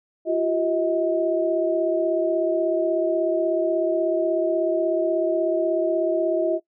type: tone cluster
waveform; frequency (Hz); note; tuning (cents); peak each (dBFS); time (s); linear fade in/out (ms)
sine; 344.2 / 380.6 / 635; F4 / F#4 / D#5; -25 / +49 / +35; -23 / -27 / -22; 0.25-6.6; 50
effects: noise-tail reverb RT60 0.1 s tail -19 dB re dry